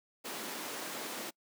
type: high-pass noise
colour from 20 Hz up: pink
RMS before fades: -41 dBFS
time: 0.24-1.31 s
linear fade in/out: 20 ms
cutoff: 230 Hz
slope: 24 dB/octave
effects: noise-tail reverb RT60 0.1 s tail -25 dB re dry